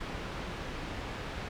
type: low-pass noise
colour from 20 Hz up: pink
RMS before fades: -39 dBFS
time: 0-1.49 s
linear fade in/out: 10 ms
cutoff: 3200 Hz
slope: 12 dB/octave
effects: none